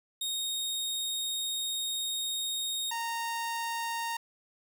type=tone pair in turn; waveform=sawtooth; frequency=3723 / 925.4 Hz; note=A#7 / A#5; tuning=-3 / -13 cents; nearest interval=2 octaves; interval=2410 cents; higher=first; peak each=-28 dBFS; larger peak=neither; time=0.21-2.91 / 2.91-4.17 s; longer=first; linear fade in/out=5 ms; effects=10-bit